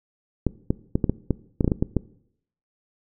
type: clicks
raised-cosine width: 3 ms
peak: -7 dBFS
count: 12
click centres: 0.467 / 0.705 / 0.955 / 1.042 / 1.096 / 1.307 / 1.608 / 1.645 / 1.678 / 1.718 / 1.825 / 1.967 s
effects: noise-tail reverb RT60 0.7 s tail -20 dB re dry